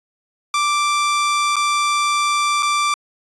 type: tone with dropouts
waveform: sawtooth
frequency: 1174.7 Hz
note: D6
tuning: in tune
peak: -12 dBFS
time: 0.54-2.94 s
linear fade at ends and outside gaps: 2 ms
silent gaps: 1.558-1.565 / 2.625-2.629 s
effects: resampled to 22050 Hz